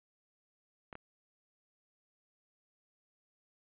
clicks, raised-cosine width 0.5 ms, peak -30 dBFS, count 2, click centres 0.928 / 0.954 s, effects resampled to 8000 Hz

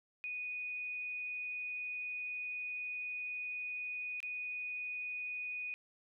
sine tone with dropouts, 2478 Hz, D#7, 8 cents flat, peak -38 dBFS, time 0.24-5.74 s, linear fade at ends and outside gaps 0 ms, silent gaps 4.203-4.229 s, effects none

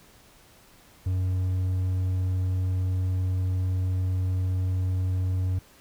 triangle tone, 92.5 Hz, F#2, in tune, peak -21 dBFS, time 1.06-5.59 s, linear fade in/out 5 ms, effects pink hiss -55 dBFS RMS until 5.8 s

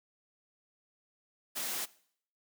white noise, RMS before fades -36 dBFS, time 1.55-1.86 s, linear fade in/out 20 ms, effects noise-tail reverb RT60 0.6 s tail -20 dB re dry + high-pass 200 Hz 12 dB/octave

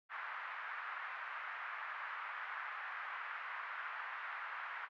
pink band-pass noise, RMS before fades -45 dBFS, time 0.09-4.89 s, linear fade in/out 50 ms, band 1100 to 1900 Hz, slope 24 dB/octave, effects none

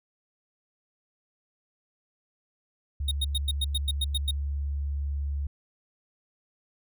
sine tone, 70.9 Hz, C#2, 40 cents sharp, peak -27 dBFS, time 3-5.47 s, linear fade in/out 5 ms
square tone bursts, 3729 Hz, A#7, in tune, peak -26 dBFS, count 10, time 3.08-4.31 s, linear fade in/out 5 ms, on 33 ms, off 100 ms
effects none

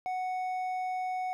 sine tone with hard clipping, 740 Hz, F#5, in tune, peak -32 dBFS, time 0.06-1.33 s, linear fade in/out 0 ms, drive 5 dB, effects none

